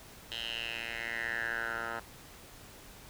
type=tone with band-pass filter sweep; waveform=10% pulse; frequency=115.8 Hz; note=A#2; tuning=11 cents flat; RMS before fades=-37 dBFS; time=0.31-2 s; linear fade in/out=10 ms; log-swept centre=3300 to 1200 Hz; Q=5.7; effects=pink hiss -52 dBFS RMS until 3.09 s